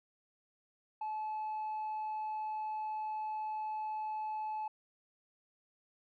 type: tone with tanh clipping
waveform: triangle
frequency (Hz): 862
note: A5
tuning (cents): -36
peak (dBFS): -36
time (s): 1.01-4.68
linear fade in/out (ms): 5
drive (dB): 6
effects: none